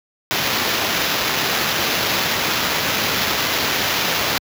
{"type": "noise with sample-and-hold", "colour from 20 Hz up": "white", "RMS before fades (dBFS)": -20, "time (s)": [0.31, 4.38], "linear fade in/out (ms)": 0, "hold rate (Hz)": 8820, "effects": ["high-pass 80 Hz 12 dB/octave"]}